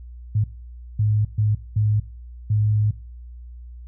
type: tone bursts at uneven times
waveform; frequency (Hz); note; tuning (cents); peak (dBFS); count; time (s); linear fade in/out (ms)
sine; 106.2; G#2; +39; -16; 5; 0.35-0.44 / 0.99-1.25 / 1.38-1.55 / 1.76-2 / 2.5-2.91; 5
effects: noise-tail reverb RT60 0.4 s tail -21 dB re dry + added 60 Hz sine -36 dBFS peak until 3.87 s